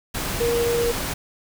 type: tone in noise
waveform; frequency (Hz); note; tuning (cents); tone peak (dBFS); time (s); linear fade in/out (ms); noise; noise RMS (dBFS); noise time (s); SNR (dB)
sine; 471.8; A#4; +21; -19; 0.4-0.92; 10; pink; -27; 0.14-1.14; +5
effects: none